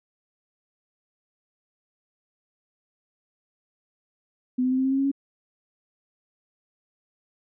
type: tone with pitch steps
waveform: sine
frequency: 252.3 / 255.7 / 259.1 / 262.6 / 266.1 / 269.6 / 273.2 / 276.9 Hz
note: B3 / C4 / C4 / C4 / C4 / C#4 / C#4 / C#4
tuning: +37 / -40 / -17 / +6 / +29 / -48 / -25 / -2 cents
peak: -20 dBFS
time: 4.58-5.116 s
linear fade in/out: 10 ms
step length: 67 ms
effects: none